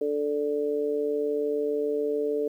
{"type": "harmonic tone", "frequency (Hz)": 146.83, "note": "D3", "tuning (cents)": 0, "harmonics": [2, 3, 4], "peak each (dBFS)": [-33, -25, -34], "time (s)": [0.01, 2.48], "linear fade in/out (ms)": 5, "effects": ["10-bit"]}